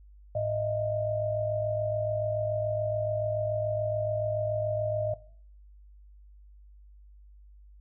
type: tone cluster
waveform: sine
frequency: 106.8 / 615 / 662 Hz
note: G#2 / D#5 / E5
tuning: +49 / -20 / +7 cents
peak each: -33 / -28 / -35 dBFS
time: 0.35-5.14 s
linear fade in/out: 5 ms
effects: noise-tail reverb RT60 0.5 s tail -18 dB re dry + added 50 Hz sine -50 dBFS peak until 7.8 s